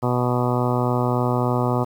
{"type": "harmonic tone", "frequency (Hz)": 123.4, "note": "B2", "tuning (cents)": -1, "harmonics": [1, 2, 3, 4, 5, 6, 7, 8, 9, 10], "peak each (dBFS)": [-22, -25, -27, -28, -29, -30, -30, -31, -32, -32], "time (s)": [0.02, 1.85], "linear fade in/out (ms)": 20, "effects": ["8-bit"]}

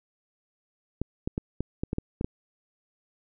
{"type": "clicks", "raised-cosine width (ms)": 3, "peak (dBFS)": -15, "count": 9, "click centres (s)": [1.016, 1.275, 1.379, 1.606, 1.835, 1.931, 1.984, 2.211, 2.245], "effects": []}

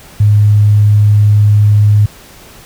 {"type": "tone", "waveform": "sine", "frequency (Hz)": 104.3, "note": "G#2", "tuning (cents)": 8, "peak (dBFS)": -4, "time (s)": [0.2, 2.06], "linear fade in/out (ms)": 5, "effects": ["pink hiss -37 dBFS RMS until 2.65 s"]}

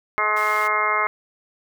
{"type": "harmonic tone", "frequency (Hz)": 212.2, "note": "G#3", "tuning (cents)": 38, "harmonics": [2, 3, 4, 5, 6, 7, 8, 9, 10], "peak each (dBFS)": [-32, -30, -30, -24, -23, -33, -32, -34, -23], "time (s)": [0.18, 1.07], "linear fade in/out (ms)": 0}
{"type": "high-pass noise", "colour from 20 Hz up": "pink", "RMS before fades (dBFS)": -40, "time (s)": [0.36, 0.68], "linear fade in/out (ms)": 10, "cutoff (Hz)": 1500, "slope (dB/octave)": 96}
{"effects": []}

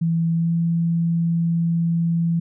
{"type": "tone with pitch glide", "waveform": "sine", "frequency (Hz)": [165.7, 167.72], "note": ["E3", "E3"], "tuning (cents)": [9, 30], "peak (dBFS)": -17, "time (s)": [0.01, 2.4], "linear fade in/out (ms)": 10, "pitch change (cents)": 21, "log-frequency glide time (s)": [0.34, 0.52], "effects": []}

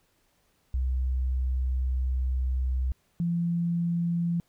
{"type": "tone pair in turn", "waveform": "sine", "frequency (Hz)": [64, 170.86], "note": ["C2", "F3"], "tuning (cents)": [-38, -38], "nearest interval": "octave + perfect fourth", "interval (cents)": 1700, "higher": "second", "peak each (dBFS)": -24, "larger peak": "neither", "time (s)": [[0.74, 2.92], [3.2, 4.4]], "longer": "first", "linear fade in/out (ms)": 0, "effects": ["pink hiss -69 dBFS RMS until 4.48 s"]}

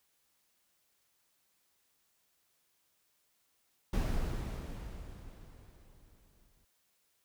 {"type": "noise with exponential decay", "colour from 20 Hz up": "brown", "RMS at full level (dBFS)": -30, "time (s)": [3.93, 6.65], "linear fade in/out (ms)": 5, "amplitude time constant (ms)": 590, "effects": ["white hiss -75 dBFS RMS until 7.24 s"]}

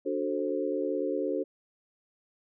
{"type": "chord", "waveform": "sine", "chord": "D dominant seventh", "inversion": "none", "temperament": "equal with one note detuned", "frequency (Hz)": [293.7, 370, 440, 527.8], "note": ["D4", "F#4", "A4", "C5"], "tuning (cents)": [0, 0, 0, 15], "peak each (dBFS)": -33, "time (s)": [0.05, 1.44], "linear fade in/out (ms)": 20, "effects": []}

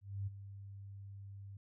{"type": "tone with ADSR envelope", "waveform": "sine", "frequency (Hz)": 99, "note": "G2", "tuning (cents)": 18, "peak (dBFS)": -35, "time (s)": [0.01, 1.57], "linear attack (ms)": 260, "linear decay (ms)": 18, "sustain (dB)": -12, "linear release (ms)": 3, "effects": []}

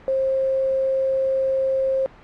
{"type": "tone with quantisation", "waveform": "sine", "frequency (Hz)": 532, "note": "C5", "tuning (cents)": 29, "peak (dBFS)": -18, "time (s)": [0.08, 2.06], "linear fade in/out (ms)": 0, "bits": 6, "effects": ["pink hiss -46 dBFS RMS until 2.23 s", "low-pass 2000 Hz 12 dB/octave"]}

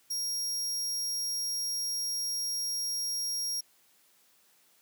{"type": "tone", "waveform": "sawtooth", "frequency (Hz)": 5600, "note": "F8", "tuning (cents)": 4, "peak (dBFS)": -28, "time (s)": [0.1, 3.61], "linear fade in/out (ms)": 10, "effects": ["white hiss -65 dBFS RMS until 4.81 s", "high-pass 150 Hz 12 dB/octave"]}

